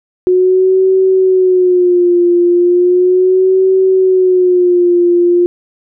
sine tone with vibrato, 363.6 Hz, F#4, 30 cents flat, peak -6 dBFS, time 0.27-5.46 s, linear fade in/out 0 ms, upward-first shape sine, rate 0.36 Hz, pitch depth 70 cents each way, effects none

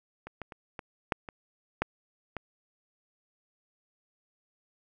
clicks, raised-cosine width 0.5 ms, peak -27 / -23 / -28 / -23 / -11 / -25 / -11 / -20 dBFS, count 8, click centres 0.27 / 0.417 / 0.522 / 0.792 / 1.122 / 1.288 / 1.82 / 2.367 s, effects none

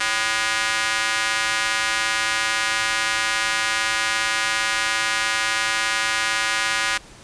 square tone with high-pass filter, 111.4 Hz, A2, 22 cents sharp, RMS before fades -22 dBFS, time 0-6.98 s, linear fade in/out 10 ms, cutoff 1600 Hz, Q 1.4, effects pink hiss -45 dBFS RMS until 7.23 s + resampled to 22050 Hz

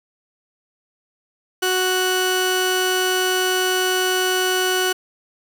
sawtooth tone pair together, 370 / 1480 Hz, F#4 / F#6, 0 / 0 cents, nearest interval 2 octaves, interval 2400 cents, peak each -16 dBFS, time 1.62-4.93 s, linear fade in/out 10 ms, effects none

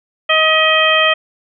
harmonic tone with a mistuned harmonic, 630 Hz, D#5, 21 cents sharp, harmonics 1 / 2 / 3 / 4 / 5, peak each -16 / -16 / -16 / -16 / -16 dBFS, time 0.29-1.14 s, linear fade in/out 10 ms, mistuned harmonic 3, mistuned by +22 cents, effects none

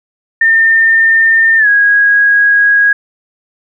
sine tone with pitch glide, 1809 to 1649.3 Hz, A6 to G#6, +48 to -12 cents, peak -5 dBFS, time 0.41-2.93 s, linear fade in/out 5 ms, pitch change -160 cents, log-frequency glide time 1.58-1.68 s, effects none

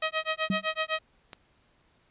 10% pulse tone with tremolo, 633 Hz, D#5, 30 cents sharp, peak -16 dBFS, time 0.02-0.99 s, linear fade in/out 5 ms, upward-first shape sine, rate 7.9 Hz, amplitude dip 100%
sine tone with exponential decay, 193.4 Hz, G3, 23 cents flat, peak -21 dBFS, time 0.5-0.67 s, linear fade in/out 2 ms, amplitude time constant 36 ms
click, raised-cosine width 0.2 ms, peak -23 dBFS, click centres 1.332 s
effects pink hiss -66 dBFS RMS until 2.1 s + resampled to 8000 Hz

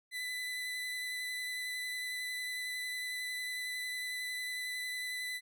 30% pulse tone with vibrato, 1998 Hz, B6, 20 cents sharp, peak -34 dBFS, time 0.11-5.41 s, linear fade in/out 50 ms, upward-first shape sine, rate 11 Hz, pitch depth 11 cents each way, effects none

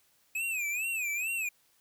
square tone with vibrato, 2524 Hz, D#7, 24 cents sharp, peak -31 dBFS, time 0.35-1.49 s, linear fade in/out 5 ms, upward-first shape sine, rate 2.3 Hz, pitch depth 150 cents each way, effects white hiss -68 dBFS RMS until 1.8 s

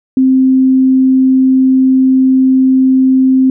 sine tone, 261.6 Hz, C4, in tune, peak -5 dBFS, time 0.17-3.5 s, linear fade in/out 2 ms, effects none

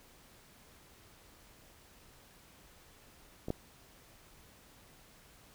clicks, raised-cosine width 2 ms, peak -25 / -19 dBFS, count 2, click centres 3.484 / 3.504 s, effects pink hiss -60 dBFS RMS until 5.54 s

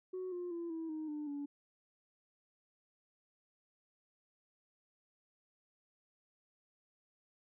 sine tone with pitch steps, 370 / 354.5 / 339.7 / 325.5 / 311.9 / 298.8 / 286.3 Hz, F#4 / F4 / F4 / E4 / D#4 / D4 / D4, 0 / +26 / -48 / -22 / +4 / +30 / -44 cents, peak -37 dBFS, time 0.13-1.46 s, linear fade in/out 10 ms, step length 190 ms, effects tanh soft clip ceiling -36 dBFS

